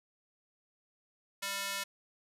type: tone with high-pass filter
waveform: square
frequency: 197.8 Hz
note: G3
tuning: 16 cents sharp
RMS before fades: -37 dBFS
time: 1.42-1.84 s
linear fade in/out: 10 ms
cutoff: 1600 Hz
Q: 0.63
effects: resampled to 32000 Hz